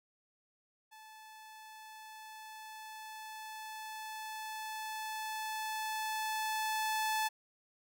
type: tone with level ramp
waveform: sawtooth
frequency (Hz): 870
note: A5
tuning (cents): -20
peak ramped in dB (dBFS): -49 to -27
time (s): 0.91-7.29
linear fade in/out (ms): 20
effects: none